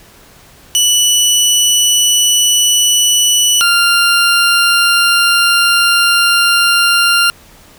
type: tone pair in turn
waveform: 20% pulse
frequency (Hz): 2960 / 1393.3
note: F#7 / F6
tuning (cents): 0 / -4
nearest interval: octave + minor second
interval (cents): 1304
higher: first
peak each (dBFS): -3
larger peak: neither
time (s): 0.75-3.61 / 3.61-7.3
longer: second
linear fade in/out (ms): 0
effects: pink hiss -42 dBFS RMS until 7.78 s